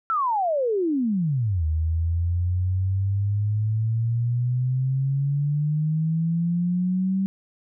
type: exponential two-way sweep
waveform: sine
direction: down then up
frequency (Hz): 1369 to 77.78 to 194.3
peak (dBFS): -20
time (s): 0.1-7.26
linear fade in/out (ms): 0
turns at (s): 1.65
effects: none